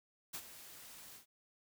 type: noise with ADSR envelope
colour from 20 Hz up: white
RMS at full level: -42 dBFS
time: 0.33-1.26 s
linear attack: 16 ms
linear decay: 65 ms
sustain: -12 dB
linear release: 110 ms
effects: none